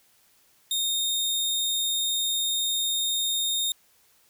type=tone; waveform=sawtooth; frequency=3682 Hz; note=A#7; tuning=22 cents flat; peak=-21 dBFS; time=0.71-3.72 s; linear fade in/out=2 ms; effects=white hiss -62 dBFS RMS until 4.29 s